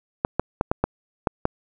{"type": "clicks", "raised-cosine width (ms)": 1, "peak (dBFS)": -5, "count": 7, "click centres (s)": [0.249, 0.396, 0.611, 0.715, 0.84, 1.272, 1.454], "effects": []}